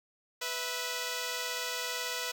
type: tone pair together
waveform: 5% pulse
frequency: 493.9 / 652.5 Hz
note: B4 / E5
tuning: 0 / -18 cents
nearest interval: perfect fourth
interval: 482 cents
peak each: -23 / -27 dBFS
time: 0.41-2.32 s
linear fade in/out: 10 ms
effects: none